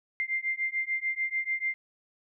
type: beating tone pair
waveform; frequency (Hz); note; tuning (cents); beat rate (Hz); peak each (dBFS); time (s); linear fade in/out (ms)
sine; 2093 / 2099.8; C7 / C7; 0 / +6; 6.8; -31; 0.2-1.74; 0
effects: none